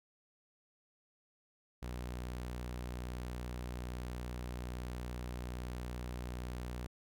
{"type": "tone", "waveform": "sawtooth", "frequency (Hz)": 61.2, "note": "B1", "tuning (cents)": -15, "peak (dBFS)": -36, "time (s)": [1.82, 6.87], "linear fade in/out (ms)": 10, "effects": []}